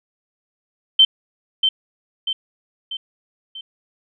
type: tone with echo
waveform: sine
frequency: 3105 Hz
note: G7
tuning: 17 cents flat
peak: -7 dBFS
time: 0.99-1.05 s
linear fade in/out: 5 ms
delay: 640 ms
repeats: 4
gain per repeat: -6 dB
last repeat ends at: 3.61 s
effects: none